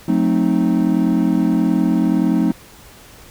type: chord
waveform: triangle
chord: F# diminished seventh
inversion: none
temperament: equal with one note detuned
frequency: 180.77 / 220 / 261.6 / 311.1 Hz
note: F#3 / A3 / C4 / Eb4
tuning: -40 / 0 / 0 / 0 cents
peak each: -17 dBFS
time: 0.08-2.52 s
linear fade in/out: 5 ms
effects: pink hiss -43 dBFS RMS until 3.3 s